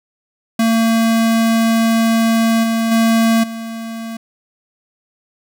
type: tone with level steps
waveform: square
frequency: 226.7 Hz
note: A#3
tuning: 48 cents flat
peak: -12 / -15 / -11 / -25 dBFS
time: 0.59-4.17 s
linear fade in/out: 5 ms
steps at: 2.63 / 2.91 / 3.43 s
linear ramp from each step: 10 ms
effects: none